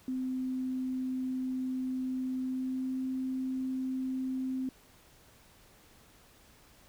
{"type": "tone with pitch glide", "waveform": "sine", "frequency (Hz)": [257.9, 260.3], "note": ["C4", "C4"], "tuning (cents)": [-25, -9], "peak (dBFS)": -31, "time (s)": [0.08, 4.69], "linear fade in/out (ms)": 2, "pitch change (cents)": 16, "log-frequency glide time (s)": [2.41, 3.01], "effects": ["pink hiss -60 dBFS RMS until 6.88 s"]}